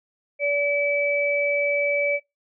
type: tone pair together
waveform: sine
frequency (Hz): 575 / 2300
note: D5 / D7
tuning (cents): -37 / -37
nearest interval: 2 octaves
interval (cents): 2400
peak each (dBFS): -22 / -23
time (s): 0.39-2.2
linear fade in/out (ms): 50
effects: noise-tail reverb RT60 0.2 s tail -22 dB re dry